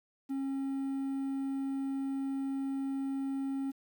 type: tone with quantisation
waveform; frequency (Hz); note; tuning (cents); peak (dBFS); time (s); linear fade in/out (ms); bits
triangle; 271.4; C#4; -36; -30; 0.29-3.72; 20; 10
effects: none